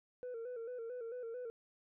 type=tone with vibrato; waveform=sine; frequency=477.3 Hz; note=A#4; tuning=41 cents sharp; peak=-39 dBFS; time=0.23-1.5 s; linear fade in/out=0 ms; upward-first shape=square; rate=4.5 Hz; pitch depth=73 cents each way; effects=tanh soft clip ceiling -40 dBFS